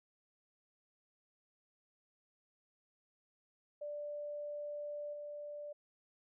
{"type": "tone with level steps", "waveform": "sine", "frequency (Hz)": 588, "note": "D5", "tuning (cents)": 2, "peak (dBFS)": [-40, -43], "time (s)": [3.81, 5.73], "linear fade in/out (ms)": 10, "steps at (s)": 5.13, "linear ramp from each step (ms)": 5, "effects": []}